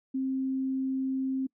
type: tone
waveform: sine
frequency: 264.5 Hz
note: C4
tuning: 19 cents sharp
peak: -27 dBFS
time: 0.14-1.47 s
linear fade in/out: 10 ms
effects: noise-tail reverb RT60 0.1 s tail -26 dB re dry